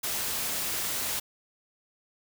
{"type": "noise", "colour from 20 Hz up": "white", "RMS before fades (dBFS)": -31, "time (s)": [0.03, 1.2], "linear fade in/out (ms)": 10, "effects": []}